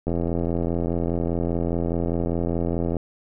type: click train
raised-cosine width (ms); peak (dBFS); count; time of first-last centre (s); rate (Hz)
2; -12; 247; 0.07-2.968; 84.9
effects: none